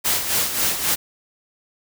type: noise with tremolo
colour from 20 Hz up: white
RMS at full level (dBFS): -19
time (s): 0.04-0.96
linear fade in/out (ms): 20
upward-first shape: sine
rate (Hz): 3.7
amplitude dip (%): 60
effects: none